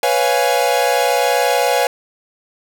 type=chord; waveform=45% pulse; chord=C# dominant seventh; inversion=third; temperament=equal; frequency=493.9 / 554.4 / 698.5 / 830.6 Hz; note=B4 / C#5 / E#5 / G#5; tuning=0 / 0 / 0 / 0 cents; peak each=-19 dBFS; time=0.03-1.87 s; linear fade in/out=2 ms; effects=none